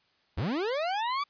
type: linear sweep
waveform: 40% pulse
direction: up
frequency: 62.2 to 1174.7 Hz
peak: -27 dBFS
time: 0.37-1.24 s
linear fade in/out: 10 ms
effects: white hiss -68 dBFS RMS until 1.29 s + resampled to 11025 Hz